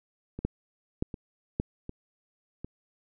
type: two click trains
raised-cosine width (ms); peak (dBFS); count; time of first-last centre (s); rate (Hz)
3; -14 / -24; 3 / 4; 0.45-1.599 / 0.39-2.646; 1.74 / 1.33
effects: none